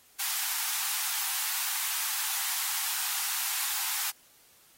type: high-pass noise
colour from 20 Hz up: white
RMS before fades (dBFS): -31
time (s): 0.19-4.11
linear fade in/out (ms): 10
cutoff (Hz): 750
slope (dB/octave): 96
effects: white hiss -60 dBFS RMS until 4.77 s + AAC 48 kbps